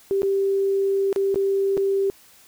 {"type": "tone with dropouts", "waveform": "sine", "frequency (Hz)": 392.2, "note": "G4", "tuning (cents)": 1, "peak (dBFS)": -18, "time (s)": [0.11, 2.1], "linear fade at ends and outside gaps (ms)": 0, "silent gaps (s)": [[0.22, 0.231], [1.128, 1.161], [1.344, 1.358], [1.77, 1.776]], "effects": ["white hiss -52 dBFS RMS until 2.47 s"]}